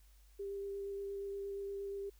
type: tone with vibrato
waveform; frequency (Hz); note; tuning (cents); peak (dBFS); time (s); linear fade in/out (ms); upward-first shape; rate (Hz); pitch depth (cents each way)
sine; 397.6; G4; +25; -39; 0.39-2.1; 10; square; 8.5; 8
effects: added 50 Hz sine -60 dBFS peak until 2.19 s + white hiss -71 dBFS RMS until 2.19 s